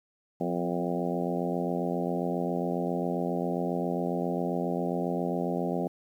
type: harmonic tone with a mistuned harmonic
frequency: 87.4 Hz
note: F2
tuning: 2 cents sharp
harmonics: 2 / 3 / 4 / 5 / 6 / 7 / 8 / 9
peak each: -32 / -34 / -35 / -36 / -37 / -37 / -38 / -39 dBFS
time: 0.4-5.88 s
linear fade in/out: 10 ms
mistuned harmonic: 3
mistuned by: -40 cents
effects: 10-bit